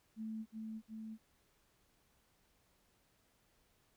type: tone with echo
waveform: sine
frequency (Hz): 220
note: A3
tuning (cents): 0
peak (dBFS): -40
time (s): 0.16-0.46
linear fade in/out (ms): 50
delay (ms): 360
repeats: 2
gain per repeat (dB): -2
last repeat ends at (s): 1.18
effects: pink hiss -74 dBFS RMS until 3.96 s